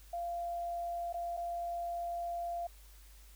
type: tone with dropouts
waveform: sine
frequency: 691 Hz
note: F5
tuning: 19 cents flat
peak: -35 dBFS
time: 0.13-2.67 s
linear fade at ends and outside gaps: 5 ms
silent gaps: 1.127-1.141 / 1.368-1.373 s
effects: added 50 Hz sine -54 dBFS peak until 3.35 s + white hiss -62 dBFS RMS until 3.35 s